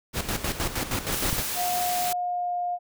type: noise with tremolo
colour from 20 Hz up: pink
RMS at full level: -27 dBFS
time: 0.13-1.44 s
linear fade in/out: 50 ms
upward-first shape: square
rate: 6.4 Hz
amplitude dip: 65%
type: noise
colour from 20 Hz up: white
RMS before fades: -30 dBFS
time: 1.12-2.13 s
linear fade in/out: 5 ms
type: click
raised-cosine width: 5 ms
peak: -15 dBFS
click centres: 1.329 s
type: tone with pitch glide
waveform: sine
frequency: 717 to 709.2 Hz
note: F5 to F5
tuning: +45 to +26 cents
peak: -25 dBFS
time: 1.55-2.79 s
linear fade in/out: 50 ms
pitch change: -19 cents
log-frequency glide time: 2.02-2.55 s
effects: none